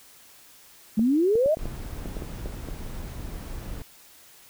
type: exponential sweep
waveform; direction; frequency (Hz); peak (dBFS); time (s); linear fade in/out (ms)
sine; up; 207.7 to 659.3; -18; 0.97-1.55; 10
type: clicks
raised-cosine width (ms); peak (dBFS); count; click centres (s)
2; -21; 10; 0.994 / 1.355 / 1.46 / 1.571 / 1.656 / 2.058 / 2.168 / 2.222 / 2.459 / 2.687
type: noise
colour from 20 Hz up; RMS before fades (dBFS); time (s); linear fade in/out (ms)
brown; -35; 1.59-3.82; 0
effects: white hiss -52 dBFS RMS until 4.49 s